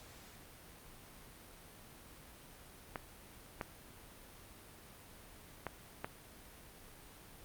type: clicks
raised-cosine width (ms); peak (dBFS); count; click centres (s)
0.5; -23; 4; 2.958 / 3.612 / 5.667 / 6.045
effects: pink hiss -56 dBFS RMS until 7.44 s + Opus 48 kbps